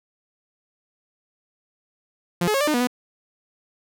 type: tone with pitch steps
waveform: sawtooth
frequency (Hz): 174.5 / 425.2 / 546 / 591 / 303.6 / 242.9 / 248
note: F3 / G#4 / C#5 / D5 / D#4 / B3 / B3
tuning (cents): -1 / +41 / -26 / +11 / -42 / -29 / +7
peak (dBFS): -15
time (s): 2.41-2.872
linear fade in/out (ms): 5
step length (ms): 66
effects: none